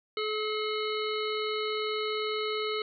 harmonic tone, 428.8 Hz, A4, 45 cents flat, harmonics 1 / 3 / 5 / 7 / 9 / 10, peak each -31 / -36 / -38 / -39 / -41 / -41 dBFS, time 0.17-2.82 s, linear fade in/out 2 ms, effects none

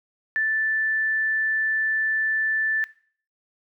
sine tone, 1760 Hz, A6, in tune, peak -20 dBFS, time 0.36-2.84 s, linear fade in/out 0 ms, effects noise-tail reverb RT60 0.5 s tail -19 dB re dry

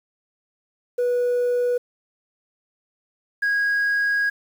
sine tone pair in turn, 489.1 / 1645.1 Hz, B4 / G#6, -17 / -17 cents, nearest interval octave + major sixth, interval 2100 cents, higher second, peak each -16 dBFS, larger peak neither, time 0.98-1.78 / 3.42-4.3 s, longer second, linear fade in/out 10 ms, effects tanh soft clip ceiling -17 dBFS + 8-bit

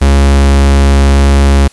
45% pulse tone, 69.3 Hz, C#2, in tune, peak -4 dBFS, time 0.01-1.68 s, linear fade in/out 10 ms, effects white hiss -42 dBFS RMS until 1.72 s + resampled to 24000 Hz

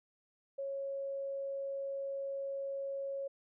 sine tone, 550 Hz, C#5, 14 cents flat, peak -36 dBFS, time 0.58-3.28 s, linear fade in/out 10 ms, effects none

